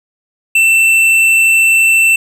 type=tone with hard clipping; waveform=triangle; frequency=2677 Hz; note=E7; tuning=26 cents sharp; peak=-8 dBFS; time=0.55-2.16 s; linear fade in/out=5 ms; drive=12 dB; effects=none